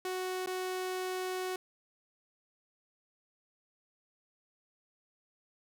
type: tone with dropouts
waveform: sawtooth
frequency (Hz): 370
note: F#4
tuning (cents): 0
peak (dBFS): -30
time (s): 0.05-1.56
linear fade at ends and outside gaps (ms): 2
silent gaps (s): 0.461-0.472
effects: none